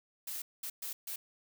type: noise bursts at uneven times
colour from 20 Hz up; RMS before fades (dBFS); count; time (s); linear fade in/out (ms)
blue; -40; 4; 0.27-0.42 / 0.63-0.7 / 0.82-0.93 / 1.07-1.16; 5
effects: none